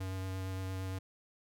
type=tone with vibrato; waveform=square; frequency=94.4 Hz; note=F#2; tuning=35 cents sharp; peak=-37 dBFS; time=0-0.99 s; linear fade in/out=10 ms; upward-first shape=sine; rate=8.7 Hz; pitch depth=11 cents each way; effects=none

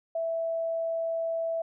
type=tone; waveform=sine; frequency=659.3 Hz; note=E5; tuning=in tune; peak=-27 dBFS; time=0.15-1.62 s; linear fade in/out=5 ms; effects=none

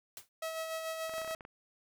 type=noise with exponential decay; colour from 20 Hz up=white; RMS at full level=-42 dBFS; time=0.17-0.29 s; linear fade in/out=1 ms; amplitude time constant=25 ms
type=tone with tremolo; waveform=sawtooth; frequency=645 Hz; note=E5; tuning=38 cents flat; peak=-31 dBFS; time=0.42-1.35 s; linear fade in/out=5 ms; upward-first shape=sine; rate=6.9 Hz; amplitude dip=40%
type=clicks; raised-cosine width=0.5 ms; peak=-32 dBFS; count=10; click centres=1.095 / 1.138 / 1.182 / 1.217 / 1.247 / 1.277 / 1.31 / 1.349 / 1.408 / 1.451 s
effects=none

